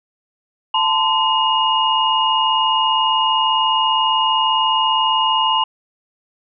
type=tone cluster; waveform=sine; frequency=887 / 1027 / 2862 Hz; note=A5 / C6 / F7; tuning=+14 / -33 / +42 cents; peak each=-18 dBFS; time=0.74-5.64 s; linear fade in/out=5 ms; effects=none